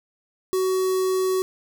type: tone with notch filter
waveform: square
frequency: 374.8 Hz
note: F#4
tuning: 22 cents sharp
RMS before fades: -22 dBFS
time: 0.53-1.42 s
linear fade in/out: 0 ms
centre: 2300 Hz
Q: 0.67
effects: none

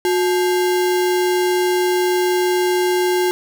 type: tone with sample-and-hold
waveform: sine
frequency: 362.1 Hz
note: F#4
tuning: 37 cents flat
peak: -14 dBFS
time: 0.05-3.31 s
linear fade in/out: 0 ms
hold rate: 1225 Hz
effects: none

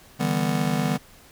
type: chord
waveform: square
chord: E minor seventh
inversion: third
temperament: just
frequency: 148.33 / 164.81 / 197.78 / 247.2 Hz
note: D3 / E3 / G3 / B3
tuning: +18 / 0 / +16 / +2 cents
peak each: -28 dBFS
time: 0.19-0.98 s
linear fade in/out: 20 ms
effects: pink hiss -51 dBFS RMS until 1.31 s

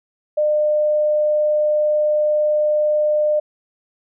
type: tone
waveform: sine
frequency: 603 Hz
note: D5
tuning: 46 cents sharp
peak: -14 dBFS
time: 0.37-3.4 s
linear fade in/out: 10 ms
effects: none

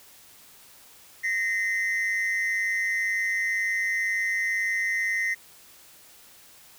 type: tone pair together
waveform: triangle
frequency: 1856 / 2054 Hz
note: A#6 / C7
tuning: -8 / -33 cents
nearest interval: major second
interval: 175 cents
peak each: -25 / -25 dBFS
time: 1.23-5.35 s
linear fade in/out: 20 ms
effects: white hiss -52 dBFS RMS until 6.78 s

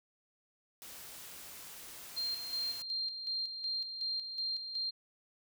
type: noise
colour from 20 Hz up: white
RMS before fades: -49 dBFS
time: 0.82-2.82 s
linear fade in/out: 0 ms
type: tone with tremolo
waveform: sine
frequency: 4186 Hz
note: C8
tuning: in tune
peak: -33 dBFS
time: 2.16-4.91 s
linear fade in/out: 20 ms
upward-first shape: square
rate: 2.7 Hz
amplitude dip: 55%
effects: none

